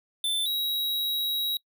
square tone pair in turn, 3536 / 3849 Hz, A7 / B7, +8 / -45 cents, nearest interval minor second, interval 147 cents, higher second, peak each -25 / -26 dBFS, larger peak first, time 0.24-0.46 / 0.46-1.57 s, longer second, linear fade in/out 2 ms, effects noise-tail reverb RT60 0.1 s tail -24 dB re dry

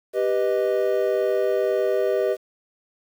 triangle chord, G augmented, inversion none, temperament equal, 392 / 493.9 / 622.3 Hz, G4 / B4 / D#5, 0 / 0 / 0 cents, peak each -21 / -22 / -22 dBFS, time 0.13-2.37 s, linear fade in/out 50 ms, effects 8-bit

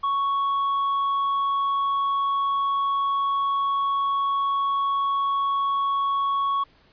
triangle tone, 1111 Hz, C#6, 4 cents sharp, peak -19 dBFS, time 0.03-6.64 s, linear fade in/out 10 ms, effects pink hiss -58 dBFS RMS until 6.92 s + resampled to 11025 Hz

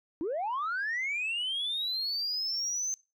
sine linear sweep, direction up, 293.7 to 6272 Hz, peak -28 dBFS, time 0.21-2.94 s, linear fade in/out 0 ms, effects noise-tail reverb RT60 0.3 s tail -24 dB re dry + tanh soft clip ceiling -27 dBFS

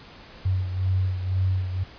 sine beating tone pair, 93.1 / 95.1 Hz, F#2 / F#2, +11 / +48 cents, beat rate 2 Hz, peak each -22 / -29 dBFS, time 0.45-1.84 s, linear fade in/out 10 ms, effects pink hiss -46 dBFS RMS until 1.98 s + resampled to 11025 Hz

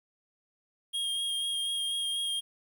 square tone with vibrato, 3243 Hz, G#7, 42 cents flat, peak -30 dBFS, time 0.93-2.41 s, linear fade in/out 20 ms, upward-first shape sine, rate 4.1 Hz, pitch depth 16 cents each way, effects 11-bit

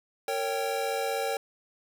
square chord, G diminished, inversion first, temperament equal with one note detuned, 458.9 / 554.4 / 784 Hz, Bb4 / Db5 / G5, -27 / 0 / 0 cents, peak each -33 dBFS, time 0.28-1.37 s, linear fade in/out 2 ms, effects none

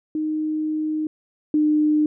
sine tone pair in turn, 309.3 / 303.1 Hz, D#4 / D#4, -10 / -45 cents, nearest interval unison, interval 35 cents, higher first, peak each -21 / -15 dBFS, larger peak second, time 0.15-1.07 / 1.54-2.06 s, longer first, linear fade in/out 2 ms, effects none

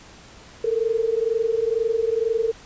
sine tone pair together, 441.8 / 463.9 Hz, A4 / A#4, +7 / -8 cents, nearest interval minor second, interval 85 cents, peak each -22 dBFS, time 0.64-2.52 s, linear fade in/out 5 ms, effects pink hiss -46 dBFS RMS until 2.65 s + resampled to 16000 Hz

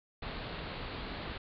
pink low-pass noise, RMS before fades -41 dBFS, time 0.22-1.38 s, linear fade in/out 5 ms, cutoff 4500 Hz, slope 96 dB/octave, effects none

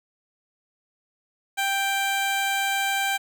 15% pulse tone, 786 Hz, G5, 4 cents sharp, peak -16 dBFS, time 1.57-3.18 s, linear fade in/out 20 ms, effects 9-bit

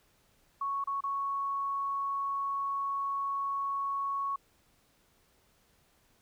sine tone with dropouts, 1108.7 Hz, C#6, in tune, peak -30 dBFS, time 0.61-4.36 s, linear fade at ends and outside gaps 5 ms, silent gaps 0.841-0.872 / 1.007-1.037 s, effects pink hiss -68 dBFS RMS until 6.21 s

